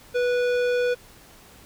sine tone with tanh clipping, 490.7 Hz, B4, 11 cents flat, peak -22 dBFS, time 0.14-0.95 s, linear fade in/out 20 ms, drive 16 dB, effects pink hiss -50 dBFS RMS until 1.65 s

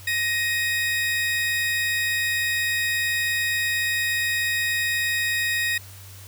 35% pulse tone pair together, 1876.6 / 2505 Hz, A#6 / D#7, +11 / +11 cents, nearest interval perfect fourth, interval 500 cents, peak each -21 / -27 dBFS, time 0.07-5.78 s, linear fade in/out 5 ms, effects added 96 Hz sine -42 dBFS peak until 6.27 s + white hiss -46 dBFS RMS until 6.27 s

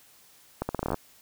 accelerating click train, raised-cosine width 1 ms, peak -14 dBFS, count 11, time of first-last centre 0.62-0.944 s, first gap 70 ms, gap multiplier 0.81, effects white hiss -57 dBFS RMS until 1.21 s

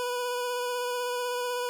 25% pulse tone with vibrato, 491.8 Hz, B4, 7 cents flat, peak -25 dBFS, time 0-1.69 s, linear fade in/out 0 ms, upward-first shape sine, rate 16 Hz, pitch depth 17 cents each way, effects none

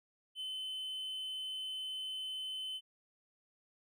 triangle tone, 3049 Hz, G7, 49 cents flat, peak -37 dBFS, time 0.35-2.81 s, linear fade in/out 50 ms, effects none

